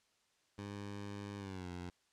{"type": "tone with pitch glide", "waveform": "15% pulse", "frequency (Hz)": [101.4, 88.79], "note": ["G#2", "F2"], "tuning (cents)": [-41, 29], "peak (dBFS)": -37, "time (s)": [0.58, 1.9], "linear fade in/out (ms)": 5, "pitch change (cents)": -230, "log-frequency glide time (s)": [1.37, 1.69], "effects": ["white hiss -75 dBFS RMS until 2.12 s", "low-pass 7000 Hz 12 dB/octave"]}